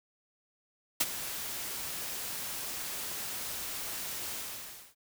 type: noise with ADSR envelope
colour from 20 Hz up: white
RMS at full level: -25 dBFS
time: 1-4.95 s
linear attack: 10 ms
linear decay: 35 ms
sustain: -13 dB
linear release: 620 ms
effects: none